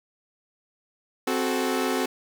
sawtooth chord, F# diminished, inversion second, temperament equal with one note detuned, 261.6 / 370 / 435.4 Hz, C4 / F#4 / A4, 0 / 0 / -18 cents, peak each -23 / -24 / -25 dBFS, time 1.27-2.06 s, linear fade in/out 5 ms, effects none

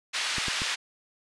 pink band-pass noise, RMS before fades -30 dBFS, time 0.13-0.76 s, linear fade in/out 20 ms, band 1700 to 5500 Hz, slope 12 dB/octave
clicks, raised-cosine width 3 ms, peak -22 dBFS, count 3, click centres 0.383 / 0.483 / 0.619 s
effects resampled to 24000 Hz

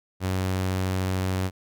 sawtooth tone, 93.6 Hz, F#2, 20 cents sharp, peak -20 dBFS, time 0.2-1.51 s, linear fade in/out 50 ms, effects none

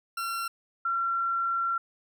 40% pulse / sine tone pair in turn, 1364 / 1364 Hz, F6 / F6, -41 / -41 cents, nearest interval unison, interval 0 cents, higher neither, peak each -29 / -25 dBFS, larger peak second, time 0.17-0.48 / 0.85-1.78 s, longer second, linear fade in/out 5 ms, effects none

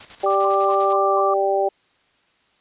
white noise with tremolo, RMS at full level -38 dBFS, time 0-0.93 s, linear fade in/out 5 ms, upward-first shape square, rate 10 Hz, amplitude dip 65%
harmonic tone, 196 Hz, G3, in tune, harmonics 2 / 3 / 4, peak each -21 / -21 / -21 dBFS, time 0.23-1.69 s, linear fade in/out 10 ms
sine tone with pitch glide, 1181 to 1172.2 Hz, D6 to D6, +9 to -4 cents, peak -20 dBFS, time 0.26-1.34 s, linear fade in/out 5 ms, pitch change -13 cents, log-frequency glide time 1.03-1.16 s
sine tone bursts, 1048 Hz, C6, 2 cents sharp, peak -29 dBFS, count 4, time 0.44-1.208 s, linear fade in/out 5 ms, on 42 ms, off 200 ms
effects white hiss -61 dBFS RMS until 2.6 s + resampled to 8000 Hz

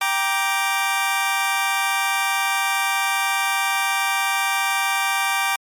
20% pulse chord, G minor, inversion none, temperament just, 784 / 940.8 / 1176 Hz, G5 / Bb5 / D6, 0 / +16 / +2 cents, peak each -18 / -21 / -19 dBFS, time 0.01-5.56 s, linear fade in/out 5 ms, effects MP3 64 kbps

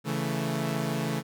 sawtooth chord, A major, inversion first, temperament equal, 138.59 / 164.81 / 220 Hz, C#3 / E3 / A3, 0 / 0 / 0 cents, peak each -28 dBFS, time 0.04-1.23 s, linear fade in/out 50 ms, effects none

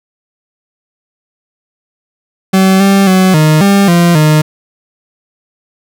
40% pulse tone with pitch steps, 190.2 / 196.3 / 187.1 / 154.6 / 198.8 / 172.4 / 153.5 Hz, F#3 / G3 / F#3 / D#3 / G3 / F3 / D#3, +48 / +3 / +20 / -11 / +25 / -22 / -23 cents, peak -4 dBFS, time 2.53-4.42 s, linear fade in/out 10 ms, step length 270 ms, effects none

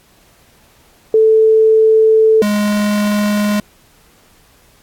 sine / square tone pair in turn, 440 / 207.7 Hz, A4 / G#3, 0 / 0 cents, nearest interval octave + minor second, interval 1300 cents, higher first, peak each -6 / -13 dBFS, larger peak first, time 1.14-2.42 / 2.42-3.6 s, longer first, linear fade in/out 2 ms, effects pink hiss -50 dBFS RMS until 4.82 s + AAC 64 kbps

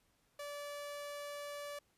sawtooth tone, 579 Hz, D5, 25 cents flat, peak -39 dBFS, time 0.39-1.79 s, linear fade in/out 5 ms, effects pink hiss -75 dBFS RMS until 1.97 s + resampled to 32000 Hz

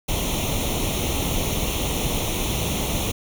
pink noise with comb filter, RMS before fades -24 dBFS, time 0.08-3.12 s, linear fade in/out 10 ms, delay 0.31 ms, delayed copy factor +0.8, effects none

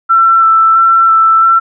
sine tone with vibrato, 1336 Hz, E6, 23 cents sharp, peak -4 dBFS, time 0.09-1.6 s, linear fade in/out 20 ms, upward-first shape square, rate 1.5 Hz, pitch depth 12 cents each way, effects none

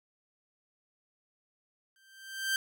sawtooth tone with exponential growth, 1568 Hz, G6, in tune, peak -22 dBFS, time 1.96-2.56 s, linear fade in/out 1 ms, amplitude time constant 130 ms, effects none

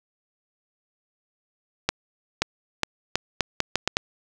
accelerating click train, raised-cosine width 0.2 ms, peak -3 dBFS, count 9, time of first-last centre 1.89-3.969 s, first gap 530 ms, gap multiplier 0.78, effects none

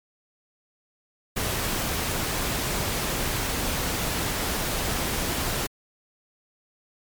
pink noise, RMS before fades -27 dBFS, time 1.36-5.67 s, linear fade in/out 10 ms, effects MP3 96 kbps

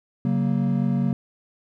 triangle chord, F# major, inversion second, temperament equal with one note detuned, 138.59 / 187.58 / 233.1 Hz, C#3 / F#3 / A#3, 0 / +24 / 0 cents, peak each -22 dBFS, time 0.25-1.13 s, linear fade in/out 2 ms, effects none

